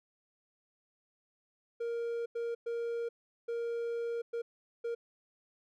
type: tone bursts at uneven times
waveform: triangle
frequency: 467.7 Hz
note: A#4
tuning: 6 cents sharp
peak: -31 dBFS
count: 6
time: 1.8-2.26 / 2.35-2.55 / 2.66-3.09 / 3.48-4.22 / 4.33-4.42 / 4.84-4.95 s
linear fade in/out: 10 ms
effects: none